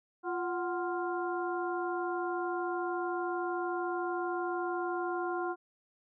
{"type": "harmonic tone with a mistuned harmonic", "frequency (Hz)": 349.2, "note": "F4", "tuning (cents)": 0, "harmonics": [1, 2, 3, 4], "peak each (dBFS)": [-34, -37, -39, -40], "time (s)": [0.23, 5.56], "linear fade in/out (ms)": 50, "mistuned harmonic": 2, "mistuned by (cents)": 98, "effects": []}